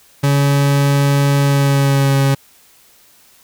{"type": "tone with pitch glide", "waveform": "40% pulse", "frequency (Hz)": [141, 137.38], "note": ["C#3", "C#3"], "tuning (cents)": [30, -15], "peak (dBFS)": -10, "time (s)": [0.23, 2.35], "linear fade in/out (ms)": 10, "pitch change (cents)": -45, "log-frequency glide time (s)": [1.4, 2.15], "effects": ["white hiss -49 dBFS RMS until 3.43 s"]}